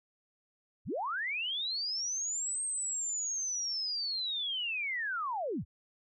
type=linear two-way sweep; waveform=sine; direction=up then down; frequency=43.26 to 8460 to 43.26 Hz; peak=-32 dBFS; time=0.85-5.65 s; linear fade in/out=50 ms; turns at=2.63 s; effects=none